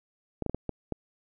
clicks, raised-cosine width 2 ms, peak -17 dBFS, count 6, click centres 0.423 / 0.463 / 0.496 / 0.546 / 0.693 / 0.923 s, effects none

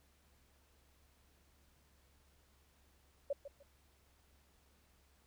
sine tone with echo, 564 Hz, C#5, 30 cents sharp, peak -33 dBFS, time 3.3-3.33 s, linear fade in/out 5 ms, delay 150 ms, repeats 2, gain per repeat -12 dB, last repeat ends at 3.63 s, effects added 69 Hz sine -70 dBFS peak until 5.26 s + pink hiss -72 dBFS RMS until 5.26 s

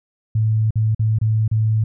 sine tone with dropouts, 109.6 Hz, A2, 6 cents flat, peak -14 dBFS, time 0.35-1.84 s, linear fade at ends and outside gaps 5 ms, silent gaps 0.707-0.756 / 0.948-0.994 / 1.187-1.213 / 1.479-1.513 s, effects none

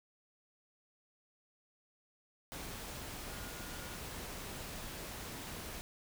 sine tone in noise, 1434 Hz, F6, 45 cents sharp, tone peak -54 dBFS, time 3.29-3.96 s, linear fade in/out 0 ms, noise pink, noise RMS -45 dBFS, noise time 2.52-5.81 s, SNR -12 dB, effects none

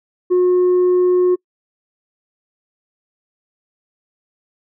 sine tone with tanh clipping, 361.6 Hz, F#4, 40 cents flat, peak -11 dBFS, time 0.3-1.36 s, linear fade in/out 20 ms, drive 1 dB, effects noise-tail reverb RT60 0.1 s tail -26 dB re dry

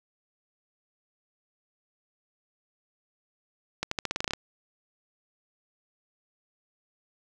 accelerating click train, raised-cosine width 0.2 ms, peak -11 dBFS, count 11, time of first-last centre 3.83-4.335 s, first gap 84 ms, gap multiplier 0.88, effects none

